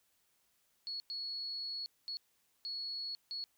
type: tone bursts at uneven times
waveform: sine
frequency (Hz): 4365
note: C#8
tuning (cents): -28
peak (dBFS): -38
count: 5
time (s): 0.87-1 / 1.1-1.86 / 2.08-2.17 / 2.65-3.15 / 3.31-3.44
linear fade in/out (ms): 0
effects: white hiss -75 dBFS RMS until 3.57 s